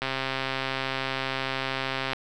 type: click train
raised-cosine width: 0.3 ms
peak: -12 dBFS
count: 282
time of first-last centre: 0.02-2.133 s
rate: 133 Hz
effects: none